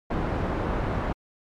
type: low-pass noise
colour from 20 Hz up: pink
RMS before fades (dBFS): -27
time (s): 0.1-1.13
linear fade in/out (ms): 10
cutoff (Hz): 1200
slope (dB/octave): 12
effects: MP3 96 kbps